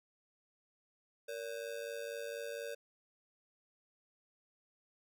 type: ring-modulated tone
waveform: square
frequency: 519 Hz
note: C5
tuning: 14 cents flat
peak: -38 dBFS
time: 1.28-2.75 s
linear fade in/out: 10 ms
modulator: 52.1 Hz
effects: none